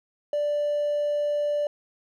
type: tone with hard clipping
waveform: triangle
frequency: 587.3 Hz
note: D5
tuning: in tune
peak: -23 dBFS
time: 0.33-1.67 s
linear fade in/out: 2 ms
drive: 4 dB
effects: none